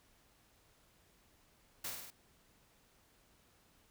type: noise with echo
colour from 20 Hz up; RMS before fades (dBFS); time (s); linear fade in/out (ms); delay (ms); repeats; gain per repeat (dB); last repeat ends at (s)
white; -41; 1.84-1.9; 5; 51; 4; -3; 2.104
effects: pink hiss -69 dBFS RMS until 3.9 s